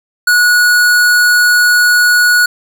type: tone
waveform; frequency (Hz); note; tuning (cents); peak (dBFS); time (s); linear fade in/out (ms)
square; 1460; F#6; -24; -7; 0.27-2.46; 5
effects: none